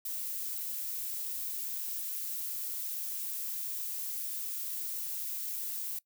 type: noise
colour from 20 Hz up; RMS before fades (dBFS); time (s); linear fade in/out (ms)
violet; -37; 0.05-5.99; 5
effects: noise-tail reverb RT60 0.1 s tail -21 dB re dry